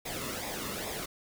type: noise with flanger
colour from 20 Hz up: pink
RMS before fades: -37 dBFS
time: 0.05-1.06 s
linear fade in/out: 10 ms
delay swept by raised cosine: 0.67 to 1.3 ms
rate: 2.4 Hz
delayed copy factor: -0.65
effects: none